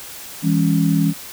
sine chord, C# minor, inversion first, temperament equal with one note detuned, 164.81 / 203.3 / 277.2 Hz, E3 / G#3 / C#4, 0 / -37 / 0 cents, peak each -16 / -20 / -19 dBFS, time 0.42-1.14 s, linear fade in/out 50 ms, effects white hiss -35 dBFS RMS until 1.32 s

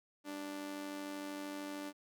sawtooth tone with amplitude modulation, 293.7 Hz, D4, in tune, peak -35 dBFS, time 0.24-1.93 s, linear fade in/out 50 ms, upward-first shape sine, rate 93.1 Hz, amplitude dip 55%, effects none

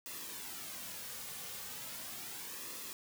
white noise with flanger, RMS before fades -45 dBFS, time 0.06-2.93 s, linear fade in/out 0 ms, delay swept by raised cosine 1.3 to 3.1 ms, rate 0.37 Hz, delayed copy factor -0.55, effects none

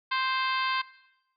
harmonic tone with a mistuned harmonic, 523.3 Hz, C5, in tune, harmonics 2 / 3 / 4 / 5 / 6 / 7 / 8 / 9, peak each -28 / -32 / -34 / -36 / -38 / -39 / -40 / -41 dBFS, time 0.11-0.82 s, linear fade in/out 10 ms, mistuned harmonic 7, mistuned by -15 cents, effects noise-tail reverb RT60 0.9 s tail -19 dB re dry

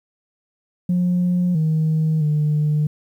sine tone with pitch steps, 178.4 / 157.5 / 150.6 Hz, F3 / D#3 / D3, +37 / +21 / +44 cents, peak -14 dBFS, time 0.89-2.87 s, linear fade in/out 5 ms, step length 660 ms, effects tanh soft clip ceiling -13 dBFS + 9-bit

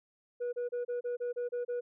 sine tone bursts, 485.5 Hz, B4, 30 cents flat, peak -29 dBFS, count 9, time 0.4-1.81 s, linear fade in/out 20 ms, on 130 ms, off 30 ms, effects tanh soft clip ceiling -31 dBFS

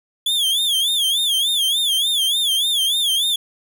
45% pulse tone with vibrato, 3384 Hz, G#7, 32 cents sharp, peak -16 dBFS, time 0.26-3.36 s, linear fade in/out 5 ms, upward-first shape sine, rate 3.4 Hz, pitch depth 140 cents each way, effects none

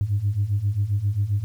sine beating tone pair, 97.4 / 104.9 Hz, G2 / G#2, -11 / +18 cents, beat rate 7.5 Hz, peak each -24 / -21 dBFS, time 0.01-1.44 s, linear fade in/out 0 ms, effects tanh soft clip ceiling -14 dBFS + 9-bit

